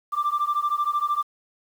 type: beating tone pair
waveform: sine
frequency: 1174.7 / 1187.7 Hz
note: D6 / D6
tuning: 0 / +19 cents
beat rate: 13 Hz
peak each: -23 dBFS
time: 0.12-1.23 s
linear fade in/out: 20 ms
effects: tanh soft clip ceiling -17 dBFS + 8-bit